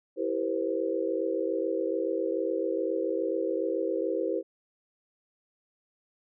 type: chord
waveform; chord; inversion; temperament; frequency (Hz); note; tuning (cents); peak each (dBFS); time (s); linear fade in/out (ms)
sine; C dominant seventh; first; equal with one note detuned; 329.6 / 392 / 476.2 / 523.3; E4 / G4 / Bb4 / C5; 0 / 0 / +37 / 0; -32; 0.16-4.43; 50
effects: none